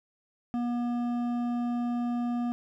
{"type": "tone with hard clipping", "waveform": "sine", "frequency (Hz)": 240.6, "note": "B3", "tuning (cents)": -45, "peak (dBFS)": -29, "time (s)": [0.54, 2.52], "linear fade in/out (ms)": 0, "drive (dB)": 9, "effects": []}